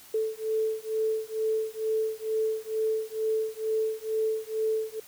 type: beating tone pair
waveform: sine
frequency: 437.9 / 440.1 Hz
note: A4 / A4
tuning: -8 / 0 cents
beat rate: 2.2 Hz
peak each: -29 dBFS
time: 0.14-5 s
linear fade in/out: 5 ms
effects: white hiss -51 dBFS RMS until 5.07 s